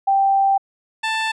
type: tone pair in turn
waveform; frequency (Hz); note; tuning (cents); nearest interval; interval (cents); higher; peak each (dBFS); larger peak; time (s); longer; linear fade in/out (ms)
sine / 15% pulse; 784 / 884.1; G5 / A5; 0 / +8; major second; 208; second; -13; neither; 0.07-0.58 / 1.03-1.32; first; 10
effects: low-pass 6000 Hz 12 dB/octave